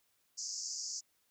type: band-pass noise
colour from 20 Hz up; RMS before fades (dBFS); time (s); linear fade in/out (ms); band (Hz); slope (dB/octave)
white; -41; 0.37-1.01; 20; 4800 to 7100; 96
effects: white hiss -75 dBFS RMS until 1.3 s